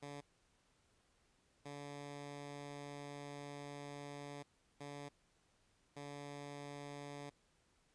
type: tone bursts at uneven times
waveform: 10% pulse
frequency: 143.6 Hz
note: D3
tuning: 39 cents flat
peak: -39 dBFS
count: 4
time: 0.02-0.21 / 1.65-4.43 / 4.8-5.09 / 5.96-7.3 s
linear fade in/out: 10 ms
effects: pink hiss -75 dBFS RMS until 7.94 s + resampled to 22050 Hz